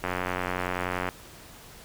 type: click train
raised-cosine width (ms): 0.5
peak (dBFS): -13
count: 96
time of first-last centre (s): 0.04-1.089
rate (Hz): 90.6
effects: pink hiss -48 dBFS RMS until 1.84 s